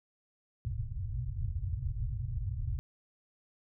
white low-pass noise, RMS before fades -35 dBFS, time 0.65-2.79 s, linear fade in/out 0 ms, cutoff 130 Hz, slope 96 dB/octave, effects none

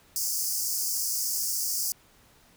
pink high-pass noise, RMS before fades -29 dBFS, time 0.16-1.92 s, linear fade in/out 0 ms, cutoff 4800 Hz, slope 96 dB/octave, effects pink hiss -59 dBFS RMS until 2.56 s

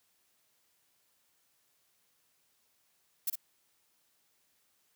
violet noise with echo, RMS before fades -31 dBFS, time 3.27-3.3 s, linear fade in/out 5 ms, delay 56 ms, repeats 1, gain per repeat -5 dB, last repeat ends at 3.356 s, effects white hiss -73 dBFS RMS until 4.95 s + high-pass 60 Hz 12 dB/octave

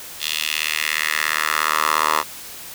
10% pulse tone with high-pass filter sweep, 77.1 Hz, D#2, 15 cents flat, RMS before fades -21 dBFS, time 0.19-2.24 s, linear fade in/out 50 ms, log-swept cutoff 3300 to 920 Hz, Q 2.4, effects white hiss -36 dBFS RMS until 2.74 s

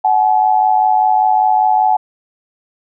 sine tone pair together, 747.9 / 853 Hz, F#5 / G#5, +18 / +46 cents, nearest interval major second, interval 228 cents, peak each -12 dBFS, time 0.04-1.97 s, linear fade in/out 10 ms, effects none

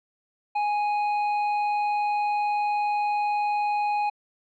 triangle tone with hard clipping, 830.6 Hz, G#5, in tune, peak -24 dBFS, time 0.55-4.1 s, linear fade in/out 10 ms, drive 11 dB, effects low-pass 4000 Hz 12 dB/octave

